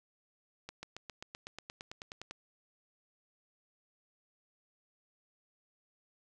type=accelerating click train; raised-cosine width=0.2 ms; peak=-26 dBFS; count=15; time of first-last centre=0.69-2.31 s; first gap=140 ms; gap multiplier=0.97; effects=none